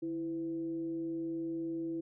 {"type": "tone with frequency modulation", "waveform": "sine", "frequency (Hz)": 329.6, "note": "E4", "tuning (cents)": 0, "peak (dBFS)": -34, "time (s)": [0.02, 2.01], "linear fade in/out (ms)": 10, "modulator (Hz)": 179, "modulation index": 0.3, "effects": []}